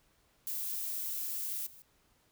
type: noise with level steps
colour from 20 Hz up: violet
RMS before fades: -37 / -55 dBFS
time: 0.47-1.82 s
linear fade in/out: 0 ms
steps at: 1.66 s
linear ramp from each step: 10 ms
effects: pink hiss -70 dBFS RMS until 2.31 s